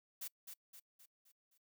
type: noise with echo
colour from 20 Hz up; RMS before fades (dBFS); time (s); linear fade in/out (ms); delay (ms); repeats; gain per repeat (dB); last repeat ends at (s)
blue; -44; 0.21-0.28; 10; 260; 5; -6; 1.58
effects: noise-tail reverb RT60 0.1 s tail -25 dB re dry